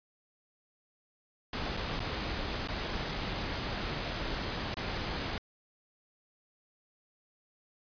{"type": "noise with dropouts", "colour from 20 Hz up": "pink", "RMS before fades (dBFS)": -35, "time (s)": [1.53, 5.38], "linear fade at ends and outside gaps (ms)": 2, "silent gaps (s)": [[1.768, 1.772], [1.995, 2.002], [2.675, 2.685], [4.743, 4.769]], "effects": ["resampled to 11025 Hz"]}